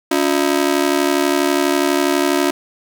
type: ring-modulated tone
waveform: sawtooth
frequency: 320.3 Hz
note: E4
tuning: 50 cents flat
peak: -7 dBFS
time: 0.11-2.51 s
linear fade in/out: 5 ms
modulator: 36.1 Hz
effects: 8-bit